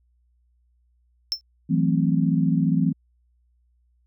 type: tone with exponential decay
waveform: triangle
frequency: 5340 Hz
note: E8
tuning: 22 cents sharp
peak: -16 dBFS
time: 1.32-1.41 s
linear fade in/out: 0 ms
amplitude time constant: 19 ms
type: chord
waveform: sine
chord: F# half-diminished seventh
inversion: third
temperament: equal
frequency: 164.81 / 185 / 220 / 261.6 Hz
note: E3 / F#3 / A3 / C4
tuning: 0 / 0 / 0 / 0 cents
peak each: -21 / -24 / -26 / -24 dBFS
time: 1.69-2.93 s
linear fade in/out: 20 ms
effects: added 60 Hz sine -61 dBFS peak until 4.06 s